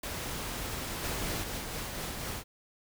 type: noise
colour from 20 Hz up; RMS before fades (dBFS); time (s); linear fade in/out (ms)
pink; -37; 0.03-1.44; 5
type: noise with tremolo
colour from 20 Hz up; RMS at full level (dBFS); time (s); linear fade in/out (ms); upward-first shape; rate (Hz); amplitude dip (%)
pink; -36; 1-2.44; 50; triangle; 4.1; 35
effects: none